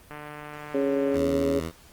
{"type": "click train", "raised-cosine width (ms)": 0.5, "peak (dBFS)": -24, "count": 158, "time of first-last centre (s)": [0.11, 1.164], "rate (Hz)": 149}
{"type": "harmonic tone", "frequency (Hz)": 138.59, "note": "C#3", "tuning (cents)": 0, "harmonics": [2, 3, 4], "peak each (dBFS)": [-26, -26, -27], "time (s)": [0.74, 1.6], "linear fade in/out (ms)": 10}
{"type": "tone with vibrato", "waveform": "10% pulse", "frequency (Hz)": 81.3, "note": "E2", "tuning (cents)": -23, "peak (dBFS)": -22, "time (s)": [1.12, 1.72], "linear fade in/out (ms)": 50, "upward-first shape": "square", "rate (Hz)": 7.6, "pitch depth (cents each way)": 21}
{"effects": ["pink hiss -53 dBFS RMS until 1.92 s", "Opus 24 kbps"]}